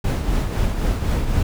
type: noise with tremolo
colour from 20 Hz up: brown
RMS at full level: -18 dBFS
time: 0.04-1.43 s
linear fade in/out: 5 ms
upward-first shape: triangle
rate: 3.9 Hz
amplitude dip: 50%
effects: none